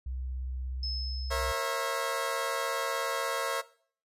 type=tone with vibrato; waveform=sine; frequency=64 Hz; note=C2; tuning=38 cents flat; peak=-33 dBFS; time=0.06-1.52 s; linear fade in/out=5 ms; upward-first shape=square; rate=17 Hz; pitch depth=16 cents each way
type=tone with exponential decay; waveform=sine; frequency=5200 Hz; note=E8; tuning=24 cents flat; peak=-33 dBFS; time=0.83-2.67 s; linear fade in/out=2 ms; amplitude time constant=400 ms
type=chord; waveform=20% pulse; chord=A# diminished; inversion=none; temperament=equal with one note detuned; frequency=466.2 / 543 / 659.3 Hz; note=A#4 / C#5 / E5; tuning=0 / -36 / 0 cents; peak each=-31 / -27 / -30 dBFS; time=1.3-3.62 s; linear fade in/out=20 ms
effects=noise-tail reverb RT60 0.5 s tail -19 dB re dry + resampled to 32000 Hz